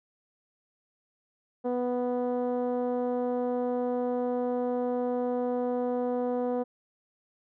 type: tone with low-pass filter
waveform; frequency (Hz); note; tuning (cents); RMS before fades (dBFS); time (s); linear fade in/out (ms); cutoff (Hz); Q
10% pulse; 246.9; B3; 0; -29; 1.64-6.64; 20; 520; 1.6
effects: none